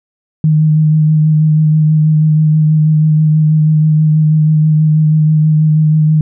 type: tone with vibrato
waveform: sine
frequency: 154.7 Hz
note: D#3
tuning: 10 cents flat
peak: -6 dBFS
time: 0.44-6.21 s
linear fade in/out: 2 ms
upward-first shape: sine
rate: 6.2 Hz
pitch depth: 19 cents each way
effects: none